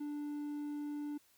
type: tone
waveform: triangle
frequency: 293.7 Hz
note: D4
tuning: in tune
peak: -36 dBFS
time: 0-1.18 s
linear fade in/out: 10 ms
effects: white hiss -69 dBFS RMS until 1.37 s